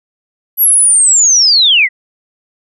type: linear sweep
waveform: sine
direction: down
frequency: 11840 to 1889 Hz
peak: -5 dBFS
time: 0.57-1.89 s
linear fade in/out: 50 ms
effects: none